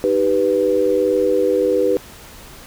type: chord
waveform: sine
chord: Eb augmented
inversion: none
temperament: equal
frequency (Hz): 311.1 / 392 / 493.9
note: Eb4 / G4 / B4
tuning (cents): 0 / 0 / 0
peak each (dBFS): -22 / -18 / -16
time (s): 0.04-1.97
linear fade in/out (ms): 0
effects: pink hiss -40 dBFS RMS until 2.66 s